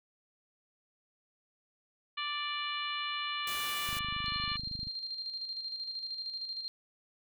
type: harmonic tone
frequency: 587.3 Hz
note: D5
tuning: in tune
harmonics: 2 / 3 / 4 / 5 / 6 / 7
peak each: -38 / -43 / -40 / -39 / -43 / -45 dBFS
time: 2.17-4.57 s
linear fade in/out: 10 ms
type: noise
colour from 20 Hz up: white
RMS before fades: -41 dBFS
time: 3.47-3.99 s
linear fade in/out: 2 ms
type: click train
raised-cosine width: 5 ms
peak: -32 dBFS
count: 26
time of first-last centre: 3.89-4.87 s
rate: 25.5 Hz
type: tone with tremolo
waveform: sine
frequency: 4186 Hz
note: C8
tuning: in tune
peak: -35 dBFS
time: 4.26-6.68 s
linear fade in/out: 0 ms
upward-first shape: square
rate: 13 Hz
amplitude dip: 45%
effects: none